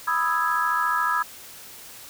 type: chord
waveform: sine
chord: E major seventh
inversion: second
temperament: equal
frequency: 987.8 / 1244.5 / 1318.5 / 1661.2 Hz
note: B5 / D#6 / E6 / G#6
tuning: 0 / 0 / 0 / 0 cents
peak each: -26 dBFS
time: 0.07-1.23 s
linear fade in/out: 10 ms
effects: white hiss -43 dBFS RMS until 2.09 s